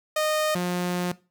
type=tone pair in turn; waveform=sawtooth; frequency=616 / 178.13 Hz; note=D#5 / F3; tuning=-17 / +35 cents; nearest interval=octave + major sixth; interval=2148 cents; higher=first; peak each=-18 / -20 dBFS; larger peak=first; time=0.16-0.55 / 0.55-1.12 s; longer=second; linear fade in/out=5 ms; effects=noise-tail reverb RT60 0.3 s tail -19 dB re dry